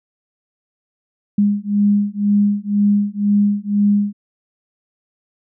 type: beating tone pair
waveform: sine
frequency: 203.5 / 205.5 Hz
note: G#3 / G#3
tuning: -35 / -18 cents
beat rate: 2 Hz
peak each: -16 dBFS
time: 1.38-4.13 s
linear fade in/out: 5 ms
effects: none